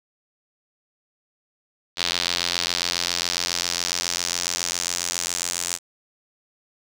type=tone with band-pass filter sweep; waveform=square; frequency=43.65 Hz; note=F1; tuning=in tune; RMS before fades=-26 dBFS; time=1.96-5.79 s; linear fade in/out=50 ms; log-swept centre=4100 to 7400 Hz; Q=2.2; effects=none